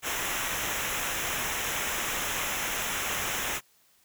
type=noise with comb filter; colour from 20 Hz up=pink; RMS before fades=-31 dBFS; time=0.02-3.61 s; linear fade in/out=50 ms; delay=0.22 ms; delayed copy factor=-0.75; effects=white hiss -64 dBFS RMS until 4.04 s